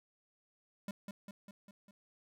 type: tone with echo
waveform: square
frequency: 200.3 Hz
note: G3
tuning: 38 cents sharp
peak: -39 dBFS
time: 0.88-0.91 s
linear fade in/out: 2 ms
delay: 200 ms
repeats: 5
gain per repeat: -4 dB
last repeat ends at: 1.91 s
effects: none